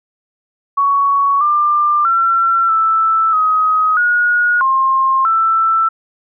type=tone with pitch steps; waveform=sine; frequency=1118 / 1192 / 1354 / 1321 / 1262 / 1446 / 1063 / 1329 Hz; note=C#6 / D6 / E6 / E6 / D#6 / F#6 / C6 / E6; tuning=+14 / +25 / +46 / +3 / +24 / -40 / +27 / +14 cents; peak=-10 dBFS; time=0.77-5.89 s; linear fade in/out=10 ms; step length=640 ms; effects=none